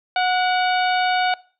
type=harmonic tone with a mistuned harmonic; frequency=733 Hz; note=F#5; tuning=16 cents flat; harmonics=1 / 2 / 3 / 4 / 5 / 6; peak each=-18 / -24 / -28 / -30 / -32 / -34 dBFS; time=0.16-1.34 s; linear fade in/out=2 ms; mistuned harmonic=3; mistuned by=+59 cents; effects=noise-tail reverb RT60 0.4 s tail -22 dB re dry